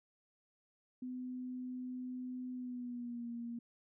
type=tone with pitch glide; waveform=sine; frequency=252.4 to 235.5 Hz; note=B3 to A#3; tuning=+38 to +18 cents; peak=-40 dBFS; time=1.02-3.59 s; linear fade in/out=5 ms; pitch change=-120 cents; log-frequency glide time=2.52-3.29 s; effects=none